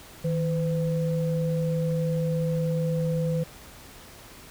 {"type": "tone pair together", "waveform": "sine", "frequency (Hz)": [159.38, 506], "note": ["D#3", "B4"], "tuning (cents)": [42, 42], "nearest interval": "octave + minor sixth", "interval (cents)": 2000, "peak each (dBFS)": [-24, -29], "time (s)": [0.24, 3.44], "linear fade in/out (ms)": 10, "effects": ["pink hiss -47 dBFS RMS until 4.5 s"]}